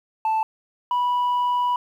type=tone pair in turn; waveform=sine; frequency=880 / 981.3 Hz; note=A5 / B5; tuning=0 / -11 cents; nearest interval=major second; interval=189 cents; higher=second; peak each=-16 dBFS; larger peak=neither; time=0.25-0.43 / 0.91-1.76 s; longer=second; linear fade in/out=2 ms; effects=tanh soft clip ceiling -18 dBFS + 9-bit